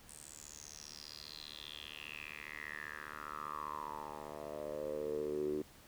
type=tone with band-pass filter sweep; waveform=10% pulse; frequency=75 Hz; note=D2; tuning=37 cents sharp; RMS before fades=-44 dBFS; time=0.08-5.62 s; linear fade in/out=5 ms; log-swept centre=8900 to 340 Hz; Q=7; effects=pink hiss -60 dBFS RMS until 5.87 s